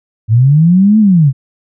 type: linear two-way sweep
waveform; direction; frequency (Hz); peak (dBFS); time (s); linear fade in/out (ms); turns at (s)
sine; up then down; 104.9 to 221.3 to 125.6; -4; 0.28-1.33; 50; 0.99
effects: none